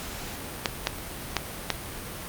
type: clicks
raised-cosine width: 0.2 ms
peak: -5 dBFS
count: 4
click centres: 0.658 / 0.871 / 1.367 / 1.703 s
effects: pink hiss -37 dBFS RMS until 2.28 s + Opus 48 kbps